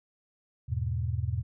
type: chord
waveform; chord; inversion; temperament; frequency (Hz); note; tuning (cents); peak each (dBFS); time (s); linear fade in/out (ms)
sine; E major; none; equal; 82.41 / 103.83 / 123.47; E2 / G#2 / B2; 0 / 0 / 0; -32; 0.68-1.43; 20
effects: none